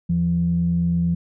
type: tone pair together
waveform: sine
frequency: 81.9 / 170.95 Hz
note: E2 / F3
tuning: -11 / -37 cents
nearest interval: octave + minor second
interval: 1274 cents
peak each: -26 / -17 dBFS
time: 0.09-1.15 s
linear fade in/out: 10 ms
effects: tanh soft clip ceiling -10 dBFS